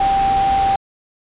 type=tone in noise; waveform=sine; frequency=784 Hz; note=G5; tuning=in tune; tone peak=-13 dBFS; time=0-0.76 s; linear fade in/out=5 ms; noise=pink; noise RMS=-26 dBFS; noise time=0-0.76 s; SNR=+10 dB; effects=resampled to 8000 Hz